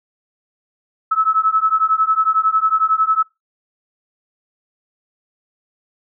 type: beating tone pair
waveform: sine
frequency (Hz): 1295 / 1306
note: E6 / E6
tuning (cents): -31 / -17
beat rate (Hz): 11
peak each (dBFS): -16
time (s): 1.11-3.23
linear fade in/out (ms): 10
effects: noise-tail reverb RT60 0.2 s tail -22 dB re dry